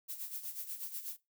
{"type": "noise with tremolo", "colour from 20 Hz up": "violet", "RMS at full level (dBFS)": -40, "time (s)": [0.08, 1.17], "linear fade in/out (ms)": 20, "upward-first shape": "sine", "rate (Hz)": 8.2, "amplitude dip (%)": 70, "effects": ["noise-tail reverb RT60 0.2 s tail -18 dB re dry"]}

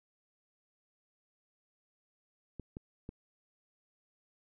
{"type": "clicks", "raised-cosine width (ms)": 3, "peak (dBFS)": -29, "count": 3, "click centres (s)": [2.597, 2.769, 3.091], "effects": []}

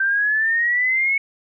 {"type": "exponential sweep", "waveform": "sine", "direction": "up", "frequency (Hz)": [1558, 2217], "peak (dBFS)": -16, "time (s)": [0, 1.18], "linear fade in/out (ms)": 5, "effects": []}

